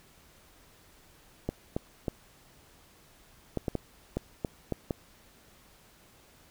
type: clicks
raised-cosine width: 2 ms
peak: -16 dBFS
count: 10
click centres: 1.49 / 1.765 / 2.082 / 3.573 / 3.682 / 3.753 / 4.17 / 4.448 / 4.723 / 4.908 s
effects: pink hiss -59 dBFS RMS until 6.5 s